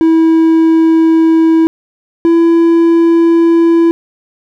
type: tone pair in turn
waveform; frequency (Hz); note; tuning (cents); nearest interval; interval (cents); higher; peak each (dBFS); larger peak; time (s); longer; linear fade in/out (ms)
triangle; 324.8 / 334.3; E4 / E4; -26 / +24; unison; 50; second; -3; neither; 0.01-1.67 / 2.25-3.91; neither; 0
effects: none